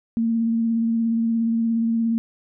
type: tone with vibrato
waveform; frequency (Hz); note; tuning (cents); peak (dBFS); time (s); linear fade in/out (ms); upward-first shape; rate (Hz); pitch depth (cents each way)
sine; 228.5; A#3; -34; -18; 0.17-2.18; 0; sine; 17; 19
effects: none